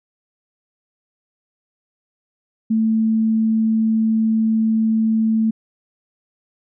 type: tone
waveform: sine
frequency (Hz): 221.6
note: A3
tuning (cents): +13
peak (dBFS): -14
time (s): 2.7-5.51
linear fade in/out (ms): 10
effects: none